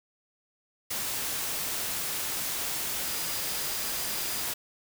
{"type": "tone in noise", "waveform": "sine", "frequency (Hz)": 4888, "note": "D#8", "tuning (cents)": -32, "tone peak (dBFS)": -42, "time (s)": [3.04, 4.43], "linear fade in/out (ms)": 10, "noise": "white", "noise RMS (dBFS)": -32, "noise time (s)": [0.9, 4.54], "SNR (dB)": -13, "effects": []}